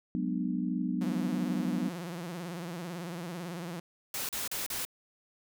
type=chord; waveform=sine; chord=G# half-diminished seventh; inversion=third; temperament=equal with one note detuned; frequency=185 / 207.7 / 246.9 / 299.5 Hz; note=F#3 / G#3 / B3 / D4; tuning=0 / 0 / 0 / +34 cents; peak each=-33 / -38 / -33 / -36 dBFS; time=0.15-1.89 s; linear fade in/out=0 ms
type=tone with vibrato; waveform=sawtooth; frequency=172.8 Hz; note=F3; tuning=18 cents flat; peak=-33 dBFS; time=1.01-3.8 s; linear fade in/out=5 ms; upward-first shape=sine; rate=18 Hz; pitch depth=110 cents each way
type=noise bursts; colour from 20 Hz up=white; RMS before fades=-35 dBFS; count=4; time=4.14-4.851 s; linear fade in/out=2 ms; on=150 ms; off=37 ms
effects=none